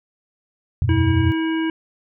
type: chord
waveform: sine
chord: E suspended second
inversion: none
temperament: equal with one note detuned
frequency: 81.51 / 92.5 / 123.47 Hz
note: E2 / F#2 / B2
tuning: -19 / 0 / 0 cents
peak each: -23 / -18 / -20 dBFS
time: 0.82-1.32 s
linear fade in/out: 0 ms
type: harmonic tone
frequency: 322.6 Hz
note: E4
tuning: 37 cents flat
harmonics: 1 / 3 / 5 / 7 / 9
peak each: -19 / -32 / -31 / -35 / -35 dBFS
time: 0.89-1.7 s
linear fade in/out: 2 ms
effects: none